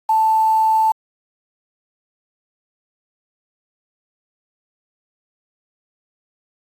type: tone with quantisation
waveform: sine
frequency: 880 Hz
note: A5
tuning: in tune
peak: -12 dBFS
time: 0.09-0.92 s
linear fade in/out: 5 ms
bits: 6
effects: AAC 64 kbps